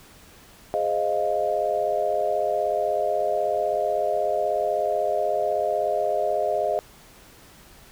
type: chord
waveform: sine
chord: F minor seventh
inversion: first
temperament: equal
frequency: 415.3 / 523.3 / 622.3 / 698.5 Hz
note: Ab4 / C5 / Eb5 / F5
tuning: 0 / 0 / 0 / 0 cents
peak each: -29 / -30 / -24 / -26 dBFS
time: 0.74-6.79 s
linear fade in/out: 0 ms
effects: pink hiss -50 dBFS RMS until 7.91 s